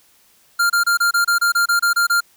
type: tone bursts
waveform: square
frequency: 1396.9 Hz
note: F6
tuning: in tune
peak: -14 dBFS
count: 12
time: 0.59-2.207 s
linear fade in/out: 10 ms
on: 110 ms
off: 27 ms
effects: white hiss -55 dBFS RMS until 2.36 s